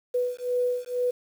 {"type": "beating tone pair", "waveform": "sine", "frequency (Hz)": [492.9, 495], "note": ["B4", "B4"], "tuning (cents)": [-3, 4], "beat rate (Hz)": 2.1, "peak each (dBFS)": -27, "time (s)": [0.14, 1.11], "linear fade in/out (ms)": 10, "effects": ["8-bit"]}